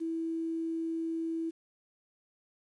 sine tone with quantisation, 327.6 Hz, E4, 11 cents flat, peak -31 dBFS, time 0-1.51 s, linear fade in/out 20 ms, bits 10, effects resampled to 24000 Hz

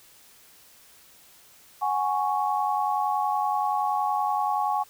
sine chord, F# suspended second, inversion none, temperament equal, 740 / 830.6 / 1108.7 Hz, F#5 / G#5 / C#6, 0 / 0 / 0 cents, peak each -29 / -25 / -28 dBFS, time 1.81-4.84 s, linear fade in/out 20 ms, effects white hiss -54 dBFS RMS until 4.89 s

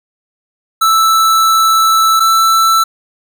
square tone pair in turn, 1318.5 / 1326.9 Hz, E6 / E6, 0 / +11 cents, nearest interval unison, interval 11 cents, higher second, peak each -8 dBFS, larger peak neither, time 0.81-2.2 / 2.2-2.84 s, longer first, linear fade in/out 10 ms, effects none

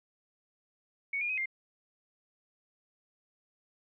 sine tone with pitch steps, 2227 / 2421 / 2524 / 2108 Hz, C#7 / D#7 / D#7 / C7, +7 / -48 / +24 / +12 cents, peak -30 dBFS, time 1.13-1.458 s, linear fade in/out 5 ms, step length 82 ms, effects none

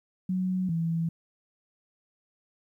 sine tone pair in turn, 185 / 165.34 Hz, F#3 / E3, 0 / +6 cents, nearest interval major second, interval 194 cents, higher first, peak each -25 dBFS, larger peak neither, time 0.29-0.69 / 0.69-1.09 s, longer neither, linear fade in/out 5 ms, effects 11-bit

